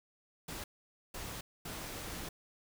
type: noise bursts at uneven times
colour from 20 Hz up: pink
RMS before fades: -43 dBFS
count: 3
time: 0.48-0.64 / 1.14-1.41 / 1.65-2.29 s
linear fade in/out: 5 ms
effects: none